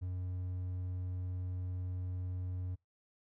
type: tone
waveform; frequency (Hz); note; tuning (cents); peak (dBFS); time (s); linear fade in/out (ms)
triangle; 91.1; F#2; -26; -34; 0.01-2.76; 20
effects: noise-tail reverb RT60 0.2 s tail -25 dB re dry